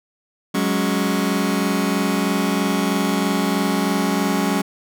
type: chord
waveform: sawtooth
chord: F# suspended second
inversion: none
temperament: just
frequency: 185 / 208.1 / 277.5 Hz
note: F#3 / G#3 / C#4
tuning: 0 / +4 / +2 cents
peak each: -18 dBFS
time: 0.54-4.62 s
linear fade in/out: 10 ms
effects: none